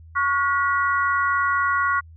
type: tone cluster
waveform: sine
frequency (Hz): 1114 / 1438 / 1937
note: C#6 / F#6 / B6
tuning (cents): +8 / -50 / -34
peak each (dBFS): -21 / -22 / -27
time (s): 0.15-2.01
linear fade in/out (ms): 20
effects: added 81 Hz sine -42 dBFS peak until 2.16 s